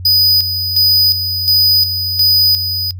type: tone with tremolo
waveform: square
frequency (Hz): 4973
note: D#8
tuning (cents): -2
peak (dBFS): -8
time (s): 0.05-2.91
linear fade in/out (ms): 5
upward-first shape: square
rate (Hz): 1.4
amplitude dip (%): 60
effects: noise-tail reverb RT60 0.1 s tail -24 dB re dry + added 91 Hz sine -24 dBFS peak until 2.99 s